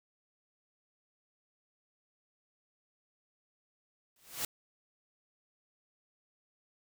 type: noise with exponential growth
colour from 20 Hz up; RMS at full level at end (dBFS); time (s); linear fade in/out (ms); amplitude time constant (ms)
white; -32; 4.16-4.45; 2; 61
effects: none